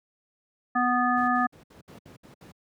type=harmonic tone; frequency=246.9 Hz; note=B3; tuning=in tune; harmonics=1 / 3 / 5 / 7; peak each=-26 / -26 / -25 / -29 dBFS; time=0.75-1.47 s; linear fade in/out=10 ms
type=noise bursts; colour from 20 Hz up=brown; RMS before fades=-42 dBFS; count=8; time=1.17-2.519 s; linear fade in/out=5 ms; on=110 ms; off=67 ms
effects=high-pass 150 Hz 12 dB/octave